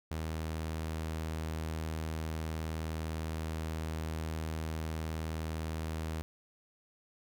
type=tone; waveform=sawtooth; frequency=79.6 Hz; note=D#2; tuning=40 cents sharp; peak=-31 dBFS; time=0.11-6.22 s; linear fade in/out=0 ms; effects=none